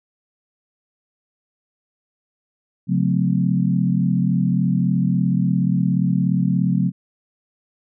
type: tone cluster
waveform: sine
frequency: 137.1 / 180.6 / 217.7 / 254.5 Hz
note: C#3 / F#3 / A3 / C4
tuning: -19 / -42 / -18 / -48 cents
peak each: -21 / -18 / -24 / -26 dBFS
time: 2.87-6.92 s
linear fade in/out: 50 ms
effects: none

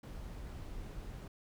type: noise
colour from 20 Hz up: brown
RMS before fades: -45 dBFS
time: 0.03-1.28 s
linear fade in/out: 5 ms
effects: none

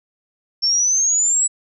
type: exponential sweep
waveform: sine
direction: up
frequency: 5360 to 7902 Hz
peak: -14 dBFS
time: 0.62-1.48 s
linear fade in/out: 20 ms
effects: none

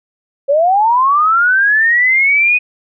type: linear sweep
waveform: sine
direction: up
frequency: 538 to 2506 Hz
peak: -8 dBFS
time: 0.48-2.59 s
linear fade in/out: 20 ms
effects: none

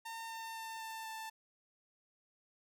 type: tone with pitch steps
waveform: sawtooth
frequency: 909 / 903.2 / 897.5 / 891.8 / 886.2 Hz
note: A#5 / A5 / A5 / A5 / A5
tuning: -44 / +45 / +34 / +23 / +12 cents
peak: -39 dBFS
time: 0.05-1.3 s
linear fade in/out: 10 ms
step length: 250 ms
effects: none

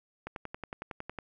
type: click train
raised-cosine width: 0.5 ms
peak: -23 dBFS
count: 11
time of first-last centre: 0.27-1.187 s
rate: 10.9 Hz
effects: none

